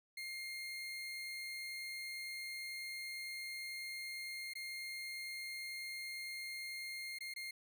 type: tone with dropouts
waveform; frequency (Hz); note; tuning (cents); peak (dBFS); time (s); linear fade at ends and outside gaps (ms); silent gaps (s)
30% pulse; 2123; C7; +25; -40; 0.17-7.51; 5; 4.536-4.553 / 7.187-7.206 / 7.339-7.361
effects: none